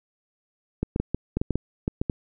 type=clicks; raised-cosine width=3 ms; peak=-11 dBFS; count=11; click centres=0.83 / 0.961 / 1 / 1.146 / 1.37 / 1.415 / 1.507 / 1.556 / 1.879 / 2.015 / 2.098 s; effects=none